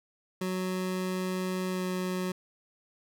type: tone with pitch glide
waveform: 25% pulse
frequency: 185 to 183.62 Hz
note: F#3 to F#3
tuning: 0 to -13 cents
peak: -26 dBFS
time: 0.41-2.32 s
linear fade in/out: 5 ms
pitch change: -13 cents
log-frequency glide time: 1.7-1.83 s
effects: none